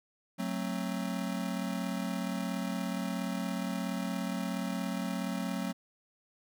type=chord; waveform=square; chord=F# diminished; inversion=none; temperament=just; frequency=185 / 222 / 266.4 Hz; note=F#3 / A3 / C4; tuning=0 / +16 / +31 cents; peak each=-36 / -38 / -39 dBFS; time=0.38-5.73 s; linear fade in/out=20 ms; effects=none